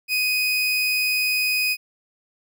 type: tone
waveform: 30% pulse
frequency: 2500 Hz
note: D#7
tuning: 8 cents sharp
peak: -17 dBFS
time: 0.08-1.77 s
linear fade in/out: 50 ms
effects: none